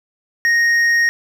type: tone with hard clipping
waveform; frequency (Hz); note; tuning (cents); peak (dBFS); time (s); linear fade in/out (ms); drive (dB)
sine; 1864.7; A#6; 0; -13; 0.45-1.09; 0; 5
effects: none